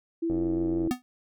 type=tone with vibrato; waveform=sine; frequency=329.6 Hz; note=E4; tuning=in tune; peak=-25 dBFS; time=0.22-0.91 s; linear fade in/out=10 ms; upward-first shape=triangle; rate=5.9 Hz; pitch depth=24 cents each way
type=click train; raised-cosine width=2 ms; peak=-22 dBFS; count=52; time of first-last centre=0.3-0.874 s; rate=88.9 Hz
type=tone with exponential decay; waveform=square; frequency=249.9 Hz; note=B3; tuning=21 cents sharp; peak=-21 dBFS; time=0.91-1.02 s; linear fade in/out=0 ms; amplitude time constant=22 ms
effects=none